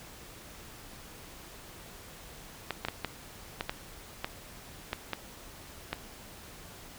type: clicks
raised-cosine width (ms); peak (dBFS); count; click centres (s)
0.3; -15; 10; 2.707 / 2.85 / 2.885 / 3.047 / 3.609 / 3.695 / 4.245 / 4.931 / 5.133 / 5.93
effects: pink hiss -49 dBFS RMS until 6.98 s